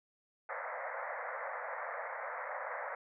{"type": "band-pass noise", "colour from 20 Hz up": "pink", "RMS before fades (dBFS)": -41, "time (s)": [0.49, 2.95], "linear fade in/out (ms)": 2, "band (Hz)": [500, 2100], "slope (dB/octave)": 96, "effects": []}